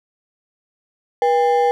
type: ring-modulated tone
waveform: triangle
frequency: 643 Hz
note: E5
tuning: 43 cents flat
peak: -8 dBFS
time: 1.22-1.71 s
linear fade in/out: 0 ms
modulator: 160 Hz
effects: none